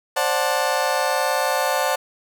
30% pulse chord, D dominant seventh, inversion third, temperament just, 528.6 / 587.3 / 734.2 / 881 Hz, C5 / D5 / F#5 / A5, +18 / 0 / -14 / +2 cents, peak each -22 dBFS, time 0.16-1.96 s, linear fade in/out 10 ms, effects none

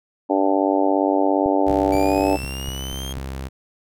harmonic tone, 97.4 Hz, G2, 11 cents flat, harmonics 3 / 4 / 5 / 6 / 7 / 8 / 9, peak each -20 / -24 / -26 / -23 / -25 / -25 / -26 dBFS, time 0.29-2.37 s, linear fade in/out 20 ms
click train, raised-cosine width 5 ms, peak -20 dBFS, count 8, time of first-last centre 1.46-3.176 s, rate 4.08 Hz
sawtooth tone, 66.6 Hz, C2, 31 cents sharp, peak -24 dBFS, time 1.66-3.49 s, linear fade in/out 20 ms
sawtooth linear sweep, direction up, 2309 to 3239 Hz, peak -29 dBFS, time 1.92-3.13 s, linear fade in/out 5 ms
effects none

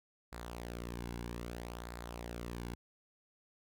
sawtooth tone with flanger, 59 Hz, A#1, 22 cents sharp, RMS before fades -44 dBFS, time 0.32-2.75 s, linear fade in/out 10 ms, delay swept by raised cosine 0.33 to 1.63 ms, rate 0.62 Hz, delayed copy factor -0.55, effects none

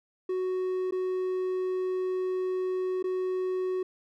triangle tone with dropouts, 370.4 Hz, F#4, 2 cents sharp, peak -25 dBFS, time 0.29-3.83 s, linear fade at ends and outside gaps 5 ms, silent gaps 0.91-0.922 / 3.027-3.04 s, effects none

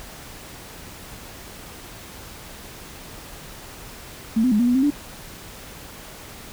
sine tone with pitch steps, 223.2 / 254.2 / 210.1 / 241.1 / 245.7 / 263.8 / 290.3 Hz, A3 / C4 / G#3 / B3 / B3 / C4 / D4, +25 / -50 / +20 / -41 / -9 / +14 / -20 cents, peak -15 dBFS, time 4.36-4.906 s, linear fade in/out 10 ms, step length 78 ms, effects pink hiss -40 dBFS RMS until 6.52 s

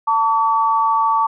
sine tone pair together, 893.7 / 1140 Hz, A5 / C#6, +27 / +48 cents, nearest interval major third, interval 421 cents, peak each -16 dBFS, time 0.07-1.27 s, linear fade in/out 10 ms, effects none

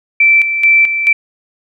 sine tone with tremolo, 2333 Hz, D7, 12 cents flat, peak -5 dBFS, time 0.2-1.13 s, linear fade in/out 5 ms, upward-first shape square, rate 2.3 Hz, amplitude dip 60%, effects none

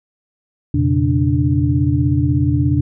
sine tone cluster, 85.6 / 121 / 137.6 / 293.2 Hz, F2 / B2 / C#3 / D4, -34 / -35 / -12 / -3 cents, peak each -18 dBFS, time 0.74-2.81 s, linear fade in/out 5 ms, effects none

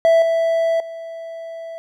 triangle tone with level steps, 660 Hz, E5, 2 cents sharp, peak -8 / -13 / -27 dBFS, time 0.05-1.78 s, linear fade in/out 0 ms, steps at 0.22 / 0.8 s, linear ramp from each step 2 ms, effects none

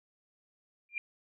sine tone with exponential growth, 2390 Hz, D7, 30 cents sharp, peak -28 dBFS, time 0.89-0.98 s, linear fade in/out 1 ms, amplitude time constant 18 ms, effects none

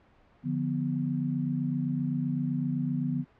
sine chord, B diminished, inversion first, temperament equal, 146.83 / 174.61 / 246.9 Hz, D3 / F3 / B3, 0 / 0 / 0 cents, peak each -31 / -33 / -30 dBFS, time 0.43-3.25 s, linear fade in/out 50 ms, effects pink hiss -61 dBFS RMS until 3.39 s + low-pass 2000 Hz 12 dB/octave

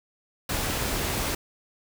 pink noise, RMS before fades -28 dBFS, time 0.49-1.35 s, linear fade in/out 5 ms, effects none

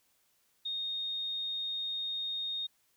sine tone, 3700 Hz, A#7, 14 cents flat, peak -33 dBFS, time 0.65-2.67 s, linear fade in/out 10 ms, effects white hiss -72 dBFS RMS until 2.96 s

